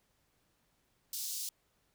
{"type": "high-pass noise", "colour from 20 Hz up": "pink", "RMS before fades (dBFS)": -39, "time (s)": [1.13, 1.49], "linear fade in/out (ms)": 2, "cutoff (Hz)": 4400, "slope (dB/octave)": 24, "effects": ["pink hiss -75 dBFS RMS until 1.94 s"]}